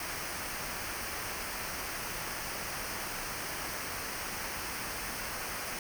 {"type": "noise with comb filter", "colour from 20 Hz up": "pink", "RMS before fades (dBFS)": -38, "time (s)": [0, 5.79], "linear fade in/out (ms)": 2, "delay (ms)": 0.27, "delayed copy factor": -0.6, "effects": []}